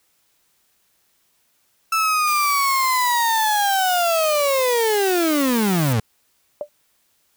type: linear sweep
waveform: 35% pulse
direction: down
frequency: 1325 to 103.3 Hz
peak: -15 dBFS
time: 1.92-6 s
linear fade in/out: 5 ms
type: noise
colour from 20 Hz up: blue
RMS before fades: -30 dBFS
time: 2.27-5.93 s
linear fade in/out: 5 ms
type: tone with exponential decay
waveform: sine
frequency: 590 Hz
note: D5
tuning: 8 cents sharp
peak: -19 dBFS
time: 6.61-6.69 s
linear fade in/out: 1 ms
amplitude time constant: 16 ms
effects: white hiss -64 dBFS RMS until 7.36 s